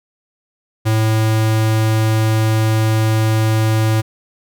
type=tone; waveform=square; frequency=110 Hz; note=A2; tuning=in tune; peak=-13 dBFS; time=0.85-4.02 s; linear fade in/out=20 ms; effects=none